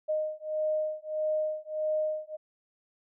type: beating tone pair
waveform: sine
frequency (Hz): 617 / 618.6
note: D#5 / D#5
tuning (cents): -15 / -10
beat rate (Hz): 1.6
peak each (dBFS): -31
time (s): 0.08-2.37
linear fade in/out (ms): 20
effects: none